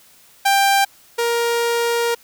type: tone pair in turn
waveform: sawtooth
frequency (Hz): 790 / 469.7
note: G5 / A#4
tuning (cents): +13 / +13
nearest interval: major sixth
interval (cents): 900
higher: first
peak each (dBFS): -9 / -13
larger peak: first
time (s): 0.45-0.85 / 1.18-2.15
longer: second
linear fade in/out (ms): 10
effects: white hiss -50 dBFS RMS until 2.23 s